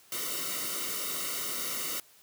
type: noise with comb filter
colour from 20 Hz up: white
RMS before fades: -34 dBFS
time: 0.12-2 s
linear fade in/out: 2 ms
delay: 1.2 ms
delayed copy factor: -0.95
effects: white hiss -59 dBFS RMS until 2.22 s + high-pass 80 Hz 12 dB/octave